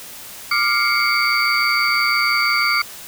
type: tone cluster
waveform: sine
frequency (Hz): 1184 / 1396 / 2132 / 2258 / 4607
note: D6 / F6 / C7 / C#7 / D8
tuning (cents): +14 / -1 / +32 / +31 / -34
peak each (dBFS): -21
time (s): 0.51-2.82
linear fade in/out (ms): 5
effects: tanh soft clip ceiling -4 dBFS + white hiss -36 dBFS RMS until 3.07 s